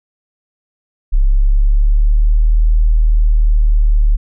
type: linear two-way sweep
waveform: sine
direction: up then down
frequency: 33.42 to 39.51 to 36.94 Hz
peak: -7 dBFS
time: 1.12-4.17 s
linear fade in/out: 20 ms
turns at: 2.65 s
effects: none